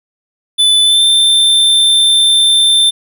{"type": "tone with pitch glide", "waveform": "square", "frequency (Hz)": [3498, 3565], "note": ["A7", "A7"], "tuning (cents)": [-11, 22], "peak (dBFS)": -7, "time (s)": [0.58, 2.91], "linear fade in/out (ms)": 20, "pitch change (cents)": 33, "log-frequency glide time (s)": [0.83, 1.03], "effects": []}